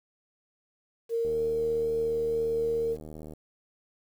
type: tone with vibrato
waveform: sine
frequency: 460 Hz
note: A#4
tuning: 23 cents flat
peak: -25 dBFS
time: 1.09-2.97 s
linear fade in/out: 50 ms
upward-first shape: sine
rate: 2 Hz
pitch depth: 8 cents each way
type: click train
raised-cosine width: 2 ms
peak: -30 dBFS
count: 162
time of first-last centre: 1.25-3.335 s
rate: 77.2 Hz
effects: 9-bit